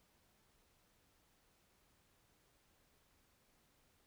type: silence
effects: pink hiss -74 dBFS RMS until 4.06 s